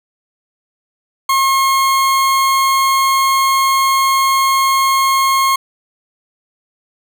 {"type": "tone", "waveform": "40% pulse", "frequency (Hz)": 1078, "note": "C#6", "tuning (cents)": -49, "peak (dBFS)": -10, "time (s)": [1.29, 5.56], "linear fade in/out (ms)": 5, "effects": []}